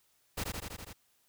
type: noise with echo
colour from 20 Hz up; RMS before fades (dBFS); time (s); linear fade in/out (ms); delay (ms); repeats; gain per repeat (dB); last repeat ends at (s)
pink; -35; 0.37-0.44; 10; 82; 6; -2; 0.932
effects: white hiss -71 dBFS RMS until 1.28 s